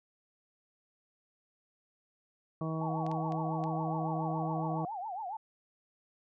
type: harmonic tone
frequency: 160 Hz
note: D#3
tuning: 49 cents sharp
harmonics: 1 / 2 / 3 / 4 / 5 / 6 / 7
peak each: -34 / -39 / -44 / -42 / -49 / -51 / -43 dBFS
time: 2.61-4.85 s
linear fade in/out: 2 ms
type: tone with vibrato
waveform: sine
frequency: 798 Hz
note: G5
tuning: 31 cents sharp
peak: -36 dBFS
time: 2.81-5.37 s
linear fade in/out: 5 ms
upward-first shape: triangle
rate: 7.2 Hz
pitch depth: 250 cents each way
type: clicks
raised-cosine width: 0.2 ms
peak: -32 dBFS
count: 4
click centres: 3.065 / 3.115 / 3.322 / 3.639 s
effects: none